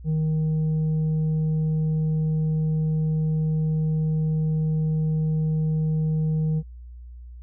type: tone with tanh clipping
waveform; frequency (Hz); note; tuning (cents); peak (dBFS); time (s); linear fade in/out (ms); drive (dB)
triangle; 156.6; D#3; +11; -21; 0.04-6.63; 50; 8
effects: added 60 Hz sine -38 dBFS peak until 7.42 s